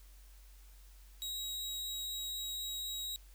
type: tone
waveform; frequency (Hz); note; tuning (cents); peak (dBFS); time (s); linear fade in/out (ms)
sawtooth; 3826; A#7; +44; -35; 1.22-3.16; 0
effects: added 47 Hz sine -54 dBFS peak until 3.34 s + white hiss -65 dBFS RMS until 3.34 s